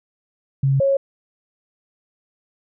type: tone pair in turn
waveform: sine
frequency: 136.3 / 548.7 Hz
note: C#3 / C#5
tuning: -29 / -18 cents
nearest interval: 2 octaves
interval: 2411 cents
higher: second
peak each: -14 dBFS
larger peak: neither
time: 0.63-0.8 / 0.8-0.97 s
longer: neither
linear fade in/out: 5 ms
effects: none